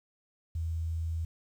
sine tone, 81.8 Hz, E2, 13 cents flat, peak -30 dBFS, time 0.55-1.25 s, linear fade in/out 5 ms, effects 10-bit

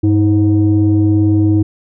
sine tone pair together, 99.9 / 317.4 Hz, G2 / D#4, +33 / +35 cents, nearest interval octave + minor sixth, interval 2002 cents, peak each -10 dBFS, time 0.03-1.63 s, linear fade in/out 10 ms, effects tanh soft clip ceiling -3 dBFS

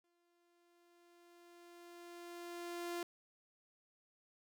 sawtooth tone with exponential growth, 346.3 Hz, F4, 15 cents flat, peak -35 dBFS, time 0.04-3.03 s, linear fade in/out 2 ms, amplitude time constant 650 ms, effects none

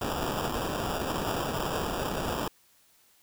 blue noise with sample-and-hold, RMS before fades -31 dBFS, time 0.01-2.48 s, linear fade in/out 5 ms, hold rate 2100 Hz, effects white hiss -63 dBFS RMS until 3.22 s

